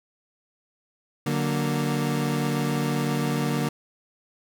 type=chord; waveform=30% pulse; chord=D augmented; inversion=none; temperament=equal; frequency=146.83 / 185 / 233.1 Hz; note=D3 / F#3 / A#3; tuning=0 / 0 / 0 cents; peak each=-23 / -29 / -25 dBFS; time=1.26-3.69 s; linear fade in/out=5 ms; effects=none

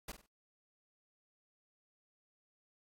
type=noise with echo; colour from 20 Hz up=pink; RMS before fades=-44 dBFS; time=0.08-0.12 s; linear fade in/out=5 ms; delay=48 ms; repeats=3; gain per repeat=-10 dB; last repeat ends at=0.264 s; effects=AAC 48 kbps

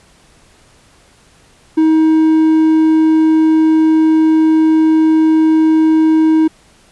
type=tone; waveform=triangle; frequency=316.7 Hz; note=D#4; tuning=31 cents sharp; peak=-5 dBFS; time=1.77-6.48 s; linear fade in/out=10 ms; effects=pink hiss -48 dBFS RMS until 6.91 s + resampled to 24000 Hz

